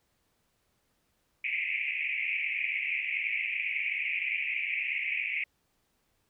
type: band-pass noise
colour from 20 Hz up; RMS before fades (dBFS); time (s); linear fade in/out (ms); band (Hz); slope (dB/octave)
pink; -32; 1.44-5.44; 5; 2100 to 2600; 96
effects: pink hiss -74 dBFS RMS until 6.29 s